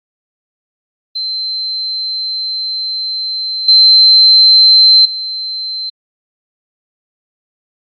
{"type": "tone with level steps", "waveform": "sine", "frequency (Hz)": 4100, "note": "C8", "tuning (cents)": -36, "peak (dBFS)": [-16, -3, -18], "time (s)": [1.15, 5.9], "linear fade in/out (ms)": 10, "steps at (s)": [3.68, 5.05], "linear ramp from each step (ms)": 5, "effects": ["AAC 48 kbps"]}